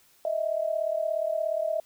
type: tone pair together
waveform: sine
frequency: 622.3 / 659.3 Hz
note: D#5 / E5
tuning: 0 / 0 cents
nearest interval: minor second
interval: 100 cents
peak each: -28 dBFS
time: 0.25-1.8 s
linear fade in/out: 2 ms
effects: white hiss -61 dBFS RMS until 1.85 s